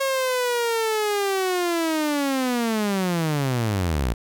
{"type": "linear sweep", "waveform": "sawtooth", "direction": "down", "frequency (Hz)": [546, 53.8], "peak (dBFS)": -17, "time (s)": [0, 4.14], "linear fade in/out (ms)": 10, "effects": []}